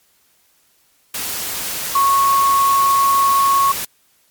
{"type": "tone in noise", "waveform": "sine", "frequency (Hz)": 1102, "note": "C#6", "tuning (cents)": -11, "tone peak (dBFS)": -11, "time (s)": [1.95, 3.72], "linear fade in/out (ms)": 5, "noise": "white", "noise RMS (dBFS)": -24, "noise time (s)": [1.14, 3.85], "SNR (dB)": 10, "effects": ["white hiss -58 dBFS RMS until 4.3 s", "MP3 96 kbps"]}